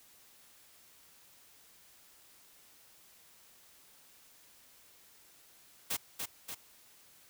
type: noise with echo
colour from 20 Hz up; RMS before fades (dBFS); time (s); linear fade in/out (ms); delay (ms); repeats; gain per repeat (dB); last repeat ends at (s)
white; -34; 5.9-5.97; 10; 290; 2; -4; 6.55
effects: white hiss -61 dBFS RMS until 7.29 s